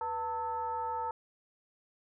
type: tone with frequency modulation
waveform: sine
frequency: 897 Hz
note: A5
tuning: 33 cents sharp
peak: -32 dBFS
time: 0.01-1.11 s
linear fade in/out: 2 ms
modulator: 406 Hz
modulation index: 0.68
effects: none